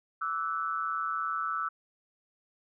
sine tone with amplitude modulation, 1318.5 Hz, E6, in tune, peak -25 dBFS, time 0.21-1.69 s, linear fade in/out 10 ms, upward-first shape sine, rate 160 Hz, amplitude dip 95%, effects none

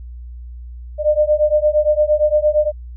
sine beating tone pair, 599 / 607.7 Hz, D5 / D#5, +34 / -41 cents, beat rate 8.7 Hz, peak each -15 dBFS, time 0.98-2.72 s, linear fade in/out 50 ms, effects added 60 Hz sine -30 dBFS peak until 2.96 s

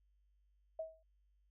sine tone with exponential decay, 642 Hz, E5, 46 cents flat, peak -36 dBFS, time 0.79-1.03 s, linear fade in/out 5 ms, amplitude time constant 52 ms, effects added 50 Hz sine -70 dBFS peak until 1.5 s

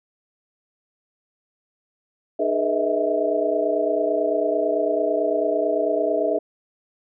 sine tone cluster, 303.5 / 419 / 483.7 / 627 / 656 Hz, D#4 / G#4 / B4 / D#5 / E5, -43 / +15 / -36 / +13 / -9 cents, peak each -28 / -25 / -27 / -25 / -23 dBFS, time 2.39-6.39 s, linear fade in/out 10 ms, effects none

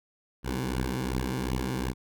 10% pulse beating tone pair, 62.6 / 65.3 Hz, B1 / C2, +24 / -3 cents, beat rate 2.7 Hz, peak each -23 / -23 dBFS, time 0.43-1.94 s, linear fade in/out 50 ms, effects none

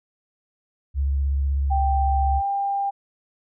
sine tone with vibrato, 69.3 Hz, C#2, in tune, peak -19 dBFS, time 0.94-2.42 s, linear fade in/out 50 ms, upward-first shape sine, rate 16 Hz, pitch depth 32 cents each way
sine tone with pitch glide, 784 to 796.3 Hz, G5 to G5, 0 to +27 cents, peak -21 dBFS, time 1.7-2.91 s, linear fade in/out 20 ms, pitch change +27 cents, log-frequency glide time 2.32-2.46 s
effects none

